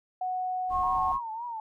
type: tone with pitch glide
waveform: sine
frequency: 738 to 748.3 Hz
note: F#5 to F#5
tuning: -5 to +19 cents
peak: -28 dBFS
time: 0.21-1.12 s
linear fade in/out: 5 ms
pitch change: +24 cents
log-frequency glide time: 0.87-0.92 s
type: noise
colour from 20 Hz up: brown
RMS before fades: -43 dBFS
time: 0.68-1.19 s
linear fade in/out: 50 ms
type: tone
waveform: sine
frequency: 1084 Hz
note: C#6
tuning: 39 cents flat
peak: -26 dBFS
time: 0.7-1.21 s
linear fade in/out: 50 ms
type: tone with vibrato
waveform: sine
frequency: 920 Hz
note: A#5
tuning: 23 cents flat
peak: -33 dBFS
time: 0.83-1.6 s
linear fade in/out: 2 ms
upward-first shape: triangle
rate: 3.6 Hz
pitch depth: 110 cents each way
effects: none